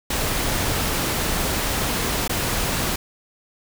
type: noise with dropouts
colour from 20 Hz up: pink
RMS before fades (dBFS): -23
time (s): 0.1-2.96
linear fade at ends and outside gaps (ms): 5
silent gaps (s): 2.278-2.294
effects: none